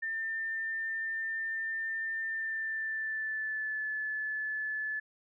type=tone with pitch glide; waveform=sine; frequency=1797 to 1730.8 Hz; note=A6 to A6; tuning=+36 to -29 cents; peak=-32 dBFS; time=0.02-5 s; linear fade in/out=10 ms; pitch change=-65 cents; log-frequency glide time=2.26-3.87 s; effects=none